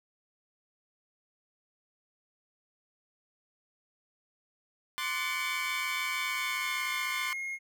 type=chord; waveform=20% pulse; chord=D dominant seventh; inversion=third; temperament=equal; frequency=1046.5 / 1174.7 / 1480 / 1760 Hz; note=C6 / D6 / F#6 / A6; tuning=0 / 0 / 0 / 0 cents; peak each=-31 / -35 / -36 / -36 dBFS; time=4.98-7.33 s; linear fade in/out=0 ms
type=tone with pitch glide; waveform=triangle; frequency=2263 to 2148 Hz; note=C#7 to C7; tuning=+35 to +45 cents; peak=-32 dBFS; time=5-7.59 s; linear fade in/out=50 ms; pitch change=-90 cents; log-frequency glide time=6.21-6.84 s
effects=none